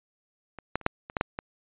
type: clicks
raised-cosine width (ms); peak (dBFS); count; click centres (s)
0.5; -25 / -11 / -30 / -6 / -24 / -12 / -8 / -17; 8; 0.587 / 0.756 / 0.813 / 0.864 / 1.099 / 1.168 / 1.211 / 1.389
effects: resampled to 8000 Hz